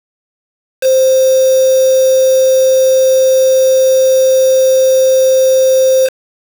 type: tone with quantisation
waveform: sine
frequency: 523.3 Hz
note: C5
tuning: in tune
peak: -6 dBFS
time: 0.81-6.1 s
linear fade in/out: 50 ms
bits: 3
effects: none